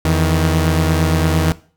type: tone pair together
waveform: sawtooth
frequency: 83.36 / 158 Hz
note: E2 / D#3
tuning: +20 / +27 cents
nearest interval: major seventh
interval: 1107 cents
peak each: -12 dBFS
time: 0.05-1.52 s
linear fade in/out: 0 ms
effects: noise-tail reverb RT60 0.4 s tail -18 dB re dry